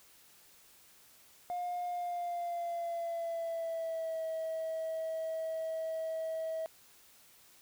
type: tone with pitch glide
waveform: triangle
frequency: 711 to 644.5 Hz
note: F5 to E5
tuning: +31 to -39 cents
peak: -31 dBFS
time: 1.5-6.66 s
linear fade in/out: 0 ms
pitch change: -170 cents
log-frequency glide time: 1.86-4.25 s
effects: tanh soft clip ceiling -30 dBFS + white hiss -61 dBFS RMS until 7.61 s